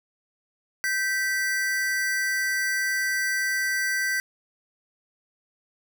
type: tone pair together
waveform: square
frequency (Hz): 1554.7 / 1965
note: G6 / B6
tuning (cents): -15 / -9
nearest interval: major third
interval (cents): 406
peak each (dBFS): -27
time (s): 0.84-4.2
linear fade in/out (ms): 0
effects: none